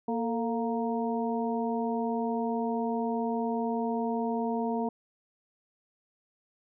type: harmonic tone with a mistuned harmonic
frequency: 233.1 Hz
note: A#3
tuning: in tune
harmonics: 1 / 2 / 3 / 4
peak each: -30 / -33 / -35 / -36 dBFS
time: 0.08-4.89 s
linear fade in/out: 5 ms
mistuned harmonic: 2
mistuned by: -66 cents
effects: none

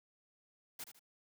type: noise with echo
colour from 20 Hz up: white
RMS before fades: -45 dBFS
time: 0.79-0.84 s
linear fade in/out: 5 ms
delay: 77 ms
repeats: 2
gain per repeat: -9 dB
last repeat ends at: 0.994 s
effects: high-pass 80 Hz 12 dB/octave

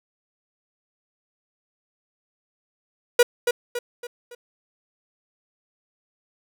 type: tone with echo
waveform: 45% pulse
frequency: 483.3 Hz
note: B4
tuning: 38 cents flat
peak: -11 dBFS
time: 3.19-3.23 s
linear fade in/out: 5 ms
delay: 280 ms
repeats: 4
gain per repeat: -7 dB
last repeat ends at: 4.35 s
effects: none

